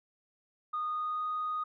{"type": "tone with pitch glide", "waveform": "sine", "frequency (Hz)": [1231, 1241], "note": ["D#6", "D#6"], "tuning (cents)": [-19, -5], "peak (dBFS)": -30, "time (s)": [0.73, 1.64], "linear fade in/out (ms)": 10, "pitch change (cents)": 14, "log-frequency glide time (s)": [0.87, 1.27], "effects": ["tanh soft clip ceiling -27 dBFS"]}